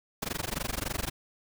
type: noise with amplitude modulation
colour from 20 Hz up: pink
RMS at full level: -30 dBFS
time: 0.22-1.1 s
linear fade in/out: 5 ms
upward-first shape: sine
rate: 23.5 Hz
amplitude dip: 100%
effects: none